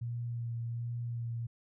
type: tone with vibrato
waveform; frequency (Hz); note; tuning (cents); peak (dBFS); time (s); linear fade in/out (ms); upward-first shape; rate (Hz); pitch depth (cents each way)
sine; 117.9; A#2; +20; -34; 0.01-1.47; 10; sine; 1.3; 18
effects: none